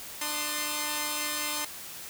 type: tone cluster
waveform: 5% pulse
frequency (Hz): 297.9 / 895 / 1045 / 1237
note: D4 / A5 / C6 / D#6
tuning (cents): +25 / +29 / -2 / -10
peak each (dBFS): -24 / -27 / -21 / -25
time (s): 0.21-1.65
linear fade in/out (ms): 5
effects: white hiss -42 dBFS RMS until 2.09 s